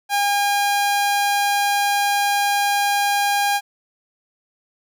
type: tone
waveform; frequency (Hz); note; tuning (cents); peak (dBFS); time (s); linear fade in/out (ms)
sawtooth; 810; G#5; -43; -13; 0.09-3.61; 50
effects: none